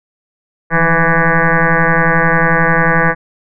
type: tone with frequency modulation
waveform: sine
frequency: 830.6 Hz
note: G#5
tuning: in tune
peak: -8 dBFS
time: 0.7-3.15 s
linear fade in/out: 50 ms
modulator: 165 Hz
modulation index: 6.4
effects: none